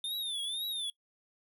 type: tone with vibrato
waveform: square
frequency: 3587 Hz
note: A7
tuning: 33 cents sharp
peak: -34 dBFS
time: 0.04-0.9 s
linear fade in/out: 2 ms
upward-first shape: triangle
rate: 2 Hz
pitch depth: 150 cents each way
effects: noise-tail reverb RT60 0.1 s tail -22 dB re dry